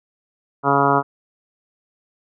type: harmonic tone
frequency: 140 Hz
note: C#3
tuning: 18 cents sharp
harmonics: 1 / 2 / 3 / 4 / 5 / 6 / 7 / 8 / 9 / 10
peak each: -25 / -23 / -22 / -26 / -21 / -24 / -20 / -24 / -21 / -26 dBFS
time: 0.63-1.03 s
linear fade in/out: 50 ms
effects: none